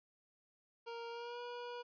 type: tone with pitch glide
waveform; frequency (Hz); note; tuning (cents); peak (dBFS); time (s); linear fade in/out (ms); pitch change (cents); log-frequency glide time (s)
25% pulse; 466.2 to 483.8; A#4 to B4; 0 to -36; -40; 0.86-1.83; 20; +64; 1.1-1.4
effects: resampled to 11025 Hz + 13-bit